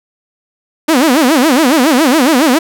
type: tone with vibrato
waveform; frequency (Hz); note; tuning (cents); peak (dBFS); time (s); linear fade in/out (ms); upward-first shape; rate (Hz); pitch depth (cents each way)
sawtooth; 282.4; C#4; +32; -3; 0.88-2.59; 10; sine; 7.2; 270
effects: none